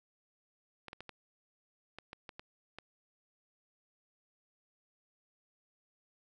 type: clicks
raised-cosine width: 0.3 ms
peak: -29 dBFS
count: 9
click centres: 0.883 / 0.931 / 1.006 / 1.093 / 1.986 / 2.131 / 2.292 / 2.395 / 2.786 s
effects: none